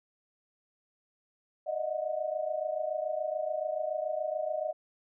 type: tone cluster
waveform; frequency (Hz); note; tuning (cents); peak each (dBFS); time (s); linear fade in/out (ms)
sine; 605 / 632 / 729; D#5 / D#5 / F#5; -49 / +27 / -26; -34 / -33 / -38; 1.66-4.73; 20
effects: none